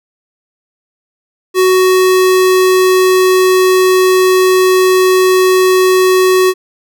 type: tone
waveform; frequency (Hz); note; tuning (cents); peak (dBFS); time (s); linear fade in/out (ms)
square; 371.8; F#4; +8; -7; 1.54-6.54; 50
effects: none